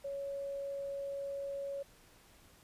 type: tone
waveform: sine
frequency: 557 Hz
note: C#5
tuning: 8 cents sharp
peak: -37 dBFS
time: 0.04-1.83 s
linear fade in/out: 10 ms
effects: pink hiss -62 dBFS RMS until 2.63 s + resampled to 32000 Hz